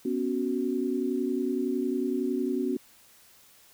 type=chord; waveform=sine; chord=B suspended second; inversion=none; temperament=just; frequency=246.9 / 277.8 / 370.4 Hz; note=B3 / C#4 / F#4; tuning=0 / +4 / +2 cents; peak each=-30 dBFS; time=0.05-2.77 s; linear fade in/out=5 ms; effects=white hiss -57 dBFS RMS until 3.73 s